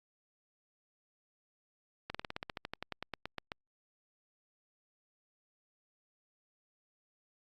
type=slowing click train; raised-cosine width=0.3 ms; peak=-22 dBFS; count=18; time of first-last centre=2.1-3.519 s; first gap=46 ms; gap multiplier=1.07; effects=Opus 48 kbps